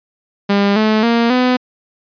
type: tone with pitch steps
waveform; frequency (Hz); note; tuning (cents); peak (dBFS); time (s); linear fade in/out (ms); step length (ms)
sawtooth; 200.8 / 216.5 / 233.3 / 251.5; G3 / A3 / A#3 / B3; +42 / -28 / +2 / +32; -7; 0.49-1.57; 10; 270
effects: resampled to 11025 Hz